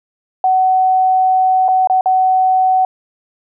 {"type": "tone with dropouts", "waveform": "sine", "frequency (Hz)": 750, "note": "F#5", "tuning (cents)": 23, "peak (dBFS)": -9, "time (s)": [0.44, 2.85], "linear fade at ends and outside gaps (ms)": 2, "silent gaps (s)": [[1.682, 1.686], [1.873, 1.898], [2.01, 2.058]], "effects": []}